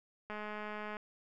click train, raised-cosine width 0.5 ms, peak -28 dBFS, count 142, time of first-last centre 0.3-0.968 s, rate 211 Hz, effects none

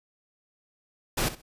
pink noise with echo, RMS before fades -26 dBFS, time 1.17-1.29 s, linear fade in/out 10 ms, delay 64 ms, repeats 2, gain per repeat -14 dB, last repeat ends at 1.418 s, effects resampled to 32000 Hz

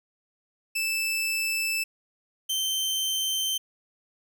sawtooth tone pair in turn, 2637 / 3108 Hz, E7 / G7, 0 / -16 cents, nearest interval minor third, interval 284 cents, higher second, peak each -22 dBFS, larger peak neither, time 0.75-1.84 / 2.49-3.58 s, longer neither, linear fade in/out 10 ms, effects none

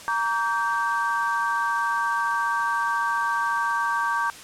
sine chord, G minor, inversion first, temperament equal with one note detuned, 932.3 / 1146.5 / 1568 Hz, Bb5 / D6 / G6, 0 / -42 / 0 cents, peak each -26 dBFS, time 0.08-4.3 s, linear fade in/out 0 ms, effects white hiss -42 dBFS RMS until 4.43 s + low-pass 9000 Hz 12 dB/octave

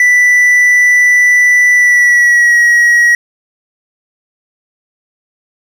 triangle tone with pitch glide, 1975.5 to 1906 Hz, B6 to A#6, 0 to +38 cents, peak -3 dBFS, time 0-3.15 s, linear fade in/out 2 ms, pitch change -62 cents, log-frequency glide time 1.74-2.57 s, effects none

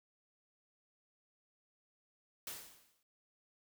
white noise with exponential decay, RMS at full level -42 dBFS, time 2.47-3.03 s, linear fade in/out 2 ms, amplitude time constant 120 ms, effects none

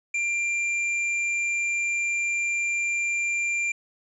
triangle tone with hard clipping, 2378 Hz, D7, 21 cents sharp, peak -25 dBFS, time 0.14-3.72 s, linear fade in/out 5 ms, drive 11 dB, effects resampled to 22050 Hz

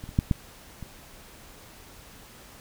clicks, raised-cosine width 5 ms, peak -25 / -27 / -8 / -9 / -25 dBFS, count 5, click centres 0.039 / 0.091 / 0.189 / 0.312 / 0.827 s, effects pink hiss -49 dBFS RMS until 2.6 s

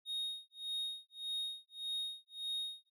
triangle tone with tremolo, 3729 Hz, A#7, in tune, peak -34 dBFS, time 0.05-2.9 s, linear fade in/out 50 ms, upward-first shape sine, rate 1.7 Hz, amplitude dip 100%, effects none

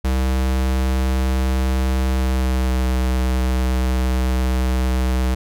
square tone with pitch glide, 65 to 63.66 Hz, C2 to C2, -11 to -47 cents, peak -17 dBFS, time 0.04-5.35 s, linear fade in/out 10 ms, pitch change -36 cents, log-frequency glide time 2.11-2.83 s, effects none

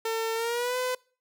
sawtooth tone with pitch glide, 450 to 505.1 Hz, A4 to B4, +39 to +39 cents, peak -23 dBFS, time 0.05-0.95 s, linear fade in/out 5 ms, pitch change +200 cents, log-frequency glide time 0.34-0.77 s, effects noise-tail reverb RT60 0.4 s tail -24 dB re dry

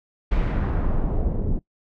brown noise with low-pass filter sweep, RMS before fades -22 dBFS, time 0.31-1.59 s, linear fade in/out 10 ms, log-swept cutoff 2900 to 340 Hz, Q 1, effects noise-tail reverb RT60 0.1 s tail -20 dB re dry

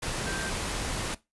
sine tone in noise, 1568 Hz, G6, in tune, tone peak -35 dBFS, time 0.26-0.5 s, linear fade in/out 10 ms, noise pink, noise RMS -32 dBFS, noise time 0.02-1.15 s, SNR -6 dB, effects noise-tail reverb RT60 0.2 s tail -18 dB re dry + resampled to 24000 Hz

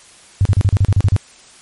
sine tone bursts, 98 Hz, G2, in tune, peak -8 dBFS, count 10, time 0.41-1.164 s, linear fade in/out 0 ms, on 43 ms, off 36 ms, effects white hiss -44 dBFS RMS until 1.61 s + MP3 48 kbps

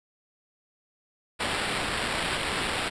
blue noise with sample-and-hold, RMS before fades -29 dBFS, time 1.39-2.9 s, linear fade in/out 20 ms, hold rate 6300 Hz, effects resampled to 22050 Hz

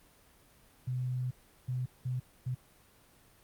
sine tone bursts at uneven times, 126.5 Hz, B2, 42 cents sharp, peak -31 dBFS, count 4, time 0.87-1.31 / 1.68-1.86 / 2.05-2.2 / 2.46-2.55 s, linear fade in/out 10 ms, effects pink hiss -62 dBFS RMS until 3.43 s + Opus 32 kbps

